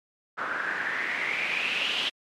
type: noise with low-pass filter sweep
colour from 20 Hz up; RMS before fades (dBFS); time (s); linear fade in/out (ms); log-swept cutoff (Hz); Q
white; -29; 0.37-2.1; 20; 1400 to 3200; 5.7
effects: high-pass 200 Hz 12 dB/octave + MP3 96 kbps